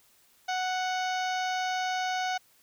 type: harmonic tone with a mistuned harmonic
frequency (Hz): 740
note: F#5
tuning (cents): 0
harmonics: 1 / 2 / 3 / 4 / 5 / 6 / 7 / 8 / 9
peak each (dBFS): -29 / -35 / -39 / -41 / -43 / -45 / -46 / -47 / -48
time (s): 0.48-2.38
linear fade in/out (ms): 10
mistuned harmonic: 9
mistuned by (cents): -49
effects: white hiss -63 dBFS RMS until 2.62 s